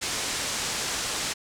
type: low-pass noise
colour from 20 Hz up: white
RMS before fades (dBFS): -30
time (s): 0.01-1.34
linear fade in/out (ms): 20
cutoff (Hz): 8200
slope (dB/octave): 24
effects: none